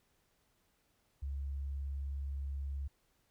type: tone with vibrato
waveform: sine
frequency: 69.3 Hz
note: C#2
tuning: in tune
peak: -36 dBFS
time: 1.22-2.88 s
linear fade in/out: 10 ms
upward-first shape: sine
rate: 19 Hz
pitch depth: 17 cents each way
effects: pink hiss -75 dBFS RMS until 3.3 s